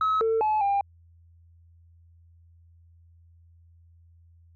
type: tone with pitch steps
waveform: sine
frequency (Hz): 1285 / 448.5 / 858 / 799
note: E6 / A4 / A5 / G5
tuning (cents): -45 / +33 / -44 / +33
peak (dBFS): -19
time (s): 0.01-0.81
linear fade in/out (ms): 2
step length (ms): 200
effects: tanh soft clip ceiling -19 dBFS + added 84 Hz sine -53 dBFS peak until 4.55 s